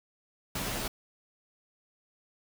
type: noise with comb filter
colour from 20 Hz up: pink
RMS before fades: -34 dBFS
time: 0.55-0.88 s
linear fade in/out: 5 ms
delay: 13 ms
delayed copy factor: -0.95
effects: none